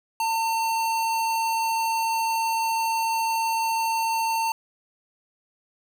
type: tone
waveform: square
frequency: 903 Hz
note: A5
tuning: 45 cents sharp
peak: -23 dBFS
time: 0.2-4.52 s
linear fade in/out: 2 ms
effects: 10-bit